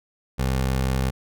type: tone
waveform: 20% pulse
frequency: 65.4 Hz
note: C2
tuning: in tune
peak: -16 dBFS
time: 0.38-1.11 s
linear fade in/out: 20 ms
effects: none

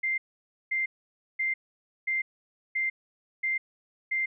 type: tone bursts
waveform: sine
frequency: 2093 Hz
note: C7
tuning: in tune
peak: -25 dBFS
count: 7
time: 0.03-4.26 s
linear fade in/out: 10 ms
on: 150 ms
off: 530 ms
effects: none

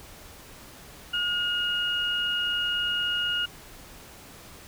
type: tone pair together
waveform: sine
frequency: 1432 / 2864 Hz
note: F6 / F7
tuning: +43 / +43 cents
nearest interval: octave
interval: 1200 cents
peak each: -29 / -26 dBFS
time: 1.13-3.46 s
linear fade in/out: 10 ms
effects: pink hiss -47 dBFS RMS until 4.67 s

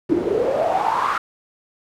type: noise with band-pass filter sweep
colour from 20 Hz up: pink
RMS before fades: -20 dBFS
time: 0.09-1.18 s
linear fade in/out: 5 ms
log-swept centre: 310 to 1300 Hz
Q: 7.8
effects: none

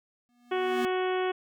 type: tone with exponential growth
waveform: square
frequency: 242.2 Hz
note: B3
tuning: 34 cents flat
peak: -29 dBFS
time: 0.29-0.85 s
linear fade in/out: 0 ms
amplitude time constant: 120 ms
type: harmonic tone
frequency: 370 Hz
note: F#4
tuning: in tune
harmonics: 1 / 2 / 3 / 4 / 5 / 6 / 7 / 8 / 9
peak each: -27 / -33 / -37 / -39 / -41 / -43 / -44 / -45 / -46 dBFS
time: 0.51-1.32 s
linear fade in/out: 10 ms
effects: none

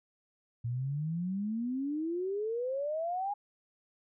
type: exponential sweep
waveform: sine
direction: up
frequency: 115.1 to 830.6 Hz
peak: -31 dBFS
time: 0.64-3.34 s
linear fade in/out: 10 ms
effects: none

